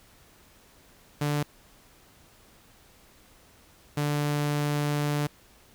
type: tone bursts at uneven times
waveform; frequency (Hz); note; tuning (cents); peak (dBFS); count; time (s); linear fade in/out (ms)
sawtooth; 146.83; D3; 0; -21; 2; 1.21-1.43 / 3.97-5.27; 5
effects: pink hiss -57 dBFS RMS until 5.74 s